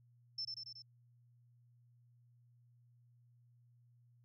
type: tone with echo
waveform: sine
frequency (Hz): 5320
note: E8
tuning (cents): +15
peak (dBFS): -38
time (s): 0.38-0.45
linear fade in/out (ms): 5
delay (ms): 93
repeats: 4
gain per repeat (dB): -3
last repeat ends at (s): 0.822
effects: added 120 Hz sine -65 dBFS peak until 4.24 s